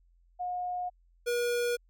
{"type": "tone pair in turn", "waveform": ["sine", "square"], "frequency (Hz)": [720, 480.5], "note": ["F#5", "B4"], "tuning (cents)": [-47, -48], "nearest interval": "perfect fifth", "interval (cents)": 701, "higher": "first", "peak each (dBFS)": [-31, -28], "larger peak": "second", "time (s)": [[0.39, 0.9], [1.26, 1.77]], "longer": "neither", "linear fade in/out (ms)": 20, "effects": ["added 43 Hz sine -61 dBFS peak until 1.89 s"]}